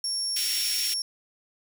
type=tone; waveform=35% pulse; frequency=5500 Hz; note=F8; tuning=27 cents flat; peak=-24 dBFS; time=0.04-1.02 s; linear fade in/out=2 ms
type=high-pass noise; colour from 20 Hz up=pink; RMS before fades=-31 dBFS; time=0.36-0.94 s; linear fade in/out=5 ms; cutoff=2400 Hz; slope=24 dB/octave
effects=none